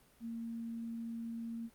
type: tone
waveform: sine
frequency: 230 Hz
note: A#3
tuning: 23 cents flat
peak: -39 dBFS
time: 0.2-1.7 s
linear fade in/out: 50 ms
effects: pink hiss -66 dBFS RMS until 1.74 s + Opus 32 kbps